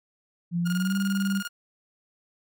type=tone with pitch glide; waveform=sine; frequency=172.4 to 195.76 Hz; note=F3 to G3; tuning=-22 to -2 cents; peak=-23 dBFS; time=0.51-1.43 s; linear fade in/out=50 ms; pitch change=+220 cents; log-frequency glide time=0.65-0.96 s
type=tone with tremolo; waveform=sawtooth; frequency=1423 Hz; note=F6; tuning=32 cents sharp; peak=-27 dBFS; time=0.65-1.49 s; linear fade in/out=20 ms; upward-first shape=square; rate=20 Hz; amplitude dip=75%
effects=none